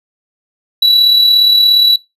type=tone with amplitude modulation; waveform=triangle; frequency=3933 Hz; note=B7; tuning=8 cents flat; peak=-3 dBFS; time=0.82-1.96 s; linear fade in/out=5 ms; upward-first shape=sine; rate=37.1 Hz; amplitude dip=40%; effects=noise-tail reverb RT60 0.2 s tail -20 dB re dry + resampled to 32000 Hz